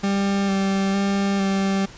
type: tone with vibrato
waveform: 40% pulse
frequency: 196.4 Hz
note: G3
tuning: 4 cents sharp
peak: -18 dBFS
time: 0.03-1.86 s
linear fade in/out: 10 ms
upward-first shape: square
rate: 1.1 Hz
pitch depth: 14 cents each way
effects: pink hiss -43 dBFS RMS until 1.97 s + resampled to 16000 Hz